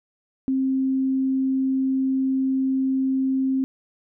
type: tone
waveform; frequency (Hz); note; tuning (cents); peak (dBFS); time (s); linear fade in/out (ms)
sine; 264.9; C4; +22; -19; 0.48-3.64; 0
effects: none